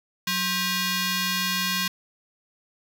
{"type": "ring-modulated tone", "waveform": "10% pulse", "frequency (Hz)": 880, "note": "A5", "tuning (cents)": 0, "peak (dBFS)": -12, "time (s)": [0.27, 1.88], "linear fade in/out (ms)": 5, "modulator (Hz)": 697, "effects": []}